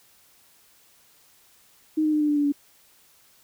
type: tone with pitch steps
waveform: sine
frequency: 311.1 / 306.8 / 302.6 / 298.4 / 294.3 / 290.3 / 286.3 Hz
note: D#4 / D#4 / D#4 / D4 / D4 / D4 / D4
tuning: 0 / -24 / -48 / +28 / +4 / -20 / -44 cents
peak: -19 dBFS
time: 1.97-2.523 s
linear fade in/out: 10 ms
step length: 79 ms
effects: white hiss -58 dBFS RMS until 3.43 s